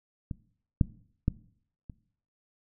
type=clicks; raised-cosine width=5 ms; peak=-22 / -9 / -12 / -29 dBFS; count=4; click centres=0.312 / 0.812 / 1.281 / 1.898 s; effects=noise-tail reverb RT60 0.6 s tail -19 dB re dry